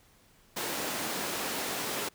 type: high-pass noise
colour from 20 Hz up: pink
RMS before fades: -34 dBFS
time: 0.56-2.09 s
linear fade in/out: 10 ms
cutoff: 260 Hz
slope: 12 dB/octave
effects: pink hiss -62 dBFS RMS until 2.14 s